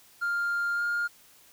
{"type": "tone with pitch glide", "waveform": "triangle", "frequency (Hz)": [1400, 1413], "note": ["F6", "F6"], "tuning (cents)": [4, 20], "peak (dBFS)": -23, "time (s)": [0.21, 1.08], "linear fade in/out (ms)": 20, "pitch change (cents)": 16, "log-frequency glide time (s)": [0.75, 0.82], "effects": ["tanh soft clip ceiling -21 dBFS", "white hiss -57 dBFS RMS until 1.52 s"]}